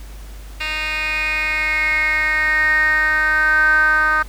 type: tone with band-pass filter sweep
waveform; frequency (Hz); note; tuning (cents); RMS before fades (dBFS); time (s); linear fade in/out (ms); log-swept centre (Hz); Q
10% pulse; 309.1; D#4; -11; -17; 0.6-4.23; 10; 2800 to 1400; 8.2
effects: added 50 Hz sine -32 dBFS peak until 4.28 s + pink hiss -44 dBFS RMS until 4.28 s